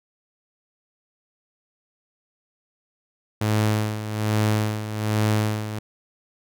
sawtooth tone with tremolo, 107.2 Hz, A2, 45 cents flat, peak -14 dBFS, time 3.41-5.79 s, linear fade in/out 5 ms, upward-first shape sine, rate 1.2 Hz, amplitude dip 70%, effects none

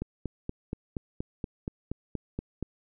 click train, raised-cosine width 3 ms, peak -19 dBFS, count 12, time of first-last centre 0.02-2.627 s, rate 4.22 Hz, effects none

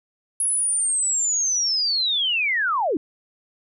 sine linear sweep, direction down, 10560 to 261.6 Hz, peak -19 dBFS, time 0.4-2.97 s, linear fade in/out 2 ms, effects none

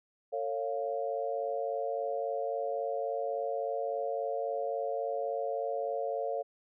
sine chord, A augmented, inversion none, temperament equal with one note detuned, 450.8 / 554.4 / 698.5 Hz, A4 / C#5 / E#5, +42 / 0 / 0 cents, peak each -36 / -34 / -36 dBFS, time 0.32-6.43 s, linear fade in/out 20 ms, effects none

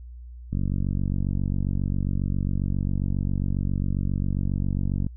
click train, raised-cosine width 5 ms, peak -14 dBFS, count 216, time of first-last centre 0.53-5.066 s, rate 47.4 Hz, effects added 60 Hz sine -38 dBFS peak until 5.16 s

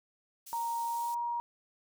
pink high-pass noise, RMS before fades -48 dBFS, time 0.46-1.15 s, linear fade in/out 10 ms, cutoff 6500 Hz, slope 12 dB/octave
sine tone with pitch glide, 932.3 to 947.5 Hz, A#5 to A#5, 0 to +28 cents, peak -31 dBFS, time 0.53-1.4 s, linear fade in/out 0 ms, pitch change +28 cents, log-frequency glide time 0.86-1.17 s
effects none

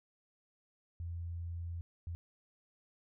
sine tone bursts at uneven times, 85.2 Hz, F2, 42 cents flat, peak -38 dBFS, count 2, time 1-1.81 / 2.07-2.15 s, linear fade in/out 0 ms, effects none

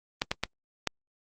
clicks, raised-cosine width 0.2 ms, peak -9 dBFS, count 4, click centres 0.219 / 0.315 / 0.436 / 0.873 s, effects Opus 32 kbps

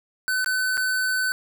square tone with dropouts, 1513 Hz, F#6, 38 cents sharp, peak -22 dBFS, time 0.28-1.32 s, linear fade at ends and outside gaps 0 ms, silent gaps 0.445-0.461 / 0.771-0.777 s, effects none

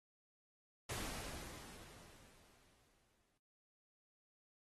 pink noise with exponential decay, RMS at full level -43 dBFS, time 0.89-3.38 s, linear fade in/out 5 ms, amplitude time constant 540 ms, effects noise-tail reverb RT60 0.2 s tail -23 dB re dry + AAC 32 kbps

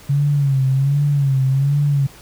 sine tone with vibrato, 138.59 Hz, C#3, in tune, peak -13 dBFS, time 0.09-2.07 s, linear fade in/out 10 ms, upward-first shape sine, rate 1.3 Hz, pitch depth 82 cents each way, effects pink hiss -43 dBFS RMS until 2.21 s

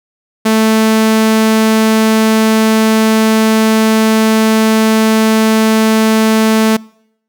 sawtooth tone, 220 Hz, A3, in tune, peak -4 dBFS, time 0.45-6.77 s, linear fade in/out 10 ms, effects noise-tail reverb RT60 0.7 s tail -25 dB re dry

